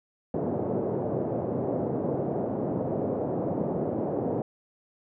white band-pass noise, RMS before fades -29 dBFS, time 0.34-4.42 s, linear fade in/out 2 ms, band 110 to 580 Hz, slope 24 dB/octave, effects none

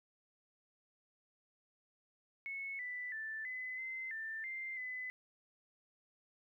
sine tone with pitch steps, 2198 / 1984 / 1764 / 2019 / 2064 / 1782 / 2091 / 2012 Hz, C#7 / B6 / A6 / B6 / C7 / A6 / C7 / B6, -15 / +7 / +4 / +38 / -24 / +22 / -2 / +32 cents, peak -40 dBFS, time 2.46-5.1 s, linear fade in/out 0 ms, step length 330 ms, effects 13-bit

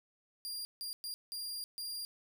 sawtooth tone bursts at uneven times, 4793 Hz, D8, 34 cents sharp, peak -36 dBFS, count 5, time 0.45-0.65 / 0.81-0.93 / 1.04-1.14 / 1.32-1.64 / 1.78-2.05 s, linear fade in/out 0 ms, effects none

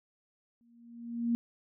sine tone with exponential growth, 234.9 Hz, A#3, 13 cents sharp, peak -24 dBFS, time 0.61-1.35 s, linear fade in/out 0 ms, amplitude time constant 160 ms, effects none

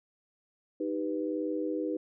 sine chord, Eb augmented, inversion none, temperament equal, 311.1 / 392 / 493.9 Hz, Eb4 / G4 / B4, 0 / 0 / 0 cents, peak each -32 / -36 / -35 dBFS, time 0.8-1.97 s, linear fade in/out 5 ms, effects none

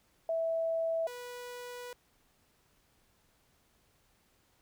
sine / sawtooth tone pair in turn, 656 / 490 Hz, E5 / B4, -9 / -14 cents, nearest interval perfect fourth, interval 505 cents, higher first, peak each -29 / -38 dBFS, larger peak first, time 0.29-1.07 / 1.07-1.93 s, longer second, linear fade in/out 2 ms, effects pink hiss -70 dBFS RMS until 4.61 s

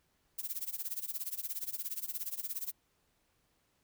violet noise with tremolo, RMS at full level -36 dBFS, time 0.38-2.72 s, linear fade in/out 10 ms, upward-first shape sine, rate 17 Hz, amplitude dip 90%, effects pink hiss -75 dBFS RMS until 3.83 s

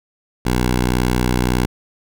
10% pulse tone, 61.7 Hz, B1, 1 cent flat, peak -7 dBFS, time 0.45-1.66 s, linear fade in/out 10 ms, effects none

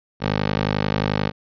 15% pulse tone with high-pass filter, 51.3 Hz, G#1, 21 cents flat, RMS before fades -22 dBFS, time 0.2-1.32 s, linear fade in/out 50 ms, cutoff 140 Hz, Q 0.58, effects resampled to 11025 Hz

